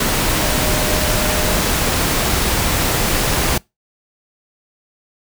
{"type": "tone in noise", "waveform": "sine", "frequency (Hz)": 609, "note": "D#5", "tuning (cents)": -37, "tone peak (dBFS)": -25, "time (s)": [0.42, 1.59], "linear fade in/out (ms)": 5, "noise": "pink", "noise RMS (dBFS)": -17, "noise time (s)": [0, 3.58], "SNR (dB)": -11, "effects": ["noise-tail reverb RT60 0.2 s tail -24 dB re dry"]}